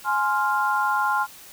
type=chord; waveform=sine; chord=F minor; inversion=first; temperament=just; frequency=838.1 / 1047.7 / 1396.9 Hz; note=Ab5 / C6 / F6; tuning=+16 / +2 / 0 cents; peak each=-24 dBFS; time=0.04-1.27 s; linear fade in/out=50 ms; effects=white hiss -45 dBFS RMS until 1.52 s